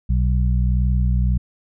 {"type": "harmonic tone", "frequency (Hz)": 61.74, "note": "B1", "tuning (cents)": 0, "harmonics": [1, 2, 3], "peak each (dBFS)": [-16, -22, -26], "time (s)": [0.09, 1.38], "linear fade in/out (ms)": 10, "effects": []}